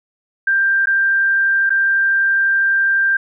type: tone with dropouts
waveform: sine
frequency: 1583 Hz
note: G6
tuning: 17 cents sharp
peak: -12 dBFS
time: 0.47-3.17 s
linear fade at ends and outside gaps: 5 ms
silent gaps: 0.858-0.87 / 1.695-1.703 s
effects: none